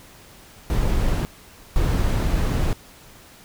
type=noise bursts at uneven times; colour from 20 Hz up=brown; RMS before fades=-20 dBFS; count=2; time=0.7-1.25 / 1.76-2.73 s; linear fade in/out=0 ms; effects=pink hiss -47 dBFS RMS until 3.44 s